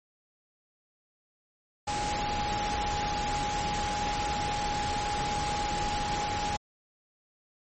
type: tone in noise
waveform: sine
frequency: 830.6 Hz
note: G#5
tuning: in tune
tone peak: -30 dBFS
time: 1.87-6.57 s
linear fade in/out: 10 ms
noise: pink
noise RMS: -33 dBFS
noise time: 1.87-6.57 s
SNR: 0 dB
effects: MP3 32 kbps